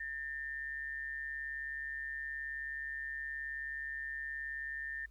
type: tone with amplitude modulation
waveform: sine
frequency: 1800 Hz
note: A6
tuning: 39 cents sharp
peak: -36 dBFS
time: 0-5.06 s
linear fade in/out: 5 ms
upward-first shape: sine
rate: 139 Hz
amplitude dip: 50%
effects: added 54 Hz sine -56 dBFS peak until 5.1 s + pink hiss -75 dBFS RMS until 5.1 s